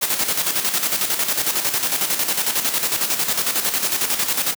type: noise with tremolo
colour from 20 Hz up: white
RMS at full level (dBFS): -19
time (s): 0.01-4.55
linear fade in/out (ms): 20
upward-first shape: square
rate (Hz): 11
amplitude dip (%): 55
effects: high-pass 150 Hz 12 dB/octave